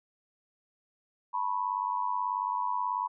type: tone with amplitude modulation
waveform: sine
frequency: 983 Hz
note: B5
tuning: 8 cents flat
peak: -24 dBFS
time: 1.33-3.08 s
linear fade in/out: 20 ms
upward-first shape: sine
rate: 98.4 Hz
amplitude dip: 90%
effects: none